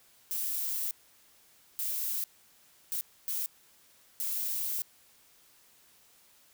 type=noise bursts at uneven times; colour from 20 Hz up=violet; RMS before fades=-33 dBFS; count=5; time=0.31-0.91 / 1.79-2.24 / 2.92-3.01 / 3.28-3.46 / 4.2-4.82 s; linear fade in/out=0 ms; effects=white hiss -62 dBFS RMS until 6.53 s